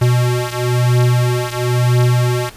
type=beating tone pair; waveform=square; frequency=122.4 / 123.4 Hz; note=B2 / B2; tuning=-15 / -1 cents; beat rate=1 Hz; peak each=-15 / -17 dBFS; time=0.01-2.5 s; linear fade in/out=10 ms; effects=pink hiss -40 dBFS RMS until 2.56 s + resampled to 32000 Hz